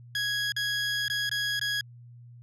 20% pulse tone with dropouts, 1661.2 Hz, G#6, in tune, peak -22 dBFS, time 0.15-1.81 s, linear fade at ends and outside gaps 2 ms, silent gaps 0.521-0.564 / 1.082-1.099 / 1.294-1.314 / 1.595-1.613 s, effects added 120 Hz sine -46 dBFS peak until 2.42 s + low-pass 9000 Hz 12 dB/octave

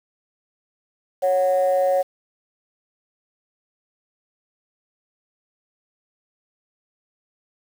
sine tone pair together, 553 / 737.3 Hz, C#5 / F#5, -4 / -6 cents, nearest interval perfect fourth, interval 498 cents, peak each -16 / -21 dBFS, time 1.22-2.03 s, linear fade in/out 20 ms, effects tanh soft clip ceiling -11 dBFS + 7-bit

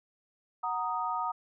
sine chord, D# minor, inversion first, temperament equal, 740 / 932.3 / 1244.5 Hz, F#5 / A#5 / D#6, 0 / 0 / 0 cents, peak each -36 / -33 / -33 dBFS, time 0.63-1.32 s, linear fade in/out 10 ms, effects none

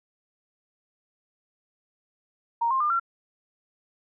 sine tone with pitch steps, 932.3 / 1058.6 / 1202.1 / 1365 Hz, A#5 / C6 / D6 / F6, 0 / +20 / +40 / -40 cents, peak -21 dBFS, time 2.61-2.998 s, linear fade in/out 10 ms, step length 97 ms, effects none

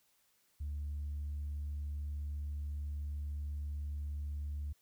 sine tone, 73.1 Hz, D2, 7 cents flat, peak -35 dBFS, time 0.6-4.73 s, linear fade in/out 10 ms, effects tanh soft clip ceiling -34 dBFS + white hiss -73 dBFS RMS until 4.81 s

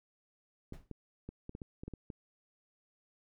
clicks, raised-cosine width 3 ms, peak -30 dBFS, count 10, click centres 0.724 / 0.913 / 1.29 / 1.494 / 1.551 / 1.618 / 1.835 / 1.88 / 1.937 / 2.102 s
brown noise with exponential decay, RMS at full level -43 dBFS, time 0.73-0.91 s, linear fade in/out 5 ms, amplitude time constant 39 ms
effects none

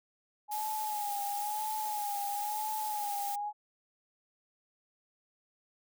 sine tone with vibrato, 835 Hz, G#5, 9 cents sharp, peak -33 dBFS, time 0.48-3.53 s, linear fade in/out 50 ms, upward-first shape sine, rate 1 Hz, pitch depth 53 cents each way
blue noise, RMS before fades -41 dBFS, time 0.51-3.36 s, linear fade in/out 10 ms
effects none

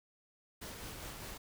pink noise with tremolo, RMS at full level -45 dBFS, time 0.61-1.38 s, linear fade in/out 10 ms, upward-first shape sine, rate 4.9 Hz, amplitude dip 30%, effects none

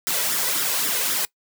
white noise with flanger, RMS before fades -23 dBFS, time 0.07-1.25 s, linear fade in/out 0 ms, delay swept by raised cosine 0.55 to 2.05 ms, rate 3.8 Hz, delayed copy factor +0.6, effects noise-tail reverb RT60 0.1 s tail -22 dB re dry + high-pass 200 Hz 12 dB/octave

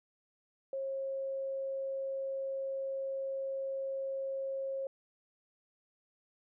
sine tone, 540 Hz, C#5, 45 cents flat, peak -34 dBFS, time 0.73-4.87 s, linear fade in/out 2 ms, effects none

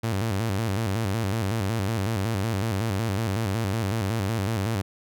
sawtooth tone with vibrato, 105.1 Hz, G#2, 21 cents sharp, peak -20 dBFS, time 0.03-4.82 s, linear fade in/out 10 ms, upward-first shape square, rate 5.4 Hz, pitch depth 140 cents each way, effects none

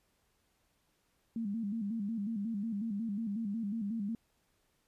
sine tone with vibrato, 214.2 Hz, A3, 46 cents flat, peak -33 dBFS, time 1.36-4.15 s, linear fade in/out 2 ms, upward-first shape square, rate 5.5 Hz, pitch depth 110 cents each way, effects pink hiss -75 dBFS RMS until 4.87 s + resampled to 32000 Hz

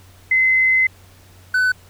sine / triangle tone pair in turn, 2051 / 1504.2 Hz, C7 / F#6, -35 / +28 cents, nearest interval perfect fourth, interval 537 cents, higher first, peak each -12 dBFS, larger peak neither, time 0.31-0.87 / 1.54-1.72 s, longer first, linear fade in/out 5 ms, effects added 92 Hz sine -46 dBFS peak until 1.89 s + pink hiss -50 dBFS RMS until 1.89 s

